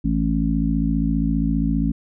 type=harmonic tone; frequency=55 Hz; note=A1; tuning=in tune; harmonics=1 / 3 / 4 / 5; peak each=-23 / -23 / -23 / -23 dBFS; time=0.04-1.92 s; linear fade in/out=10 ms; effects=none